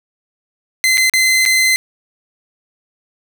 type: tone with dropouts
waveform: sawtooth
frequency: 2059 Hz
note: C7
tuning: 28 cents flat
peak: -7 dBFS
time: 0.84-1.76 s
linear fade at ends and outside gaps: 0 ms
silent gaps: 0.973-0.979 / 1.097-1.137 / 1.453-1.46 s
effects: none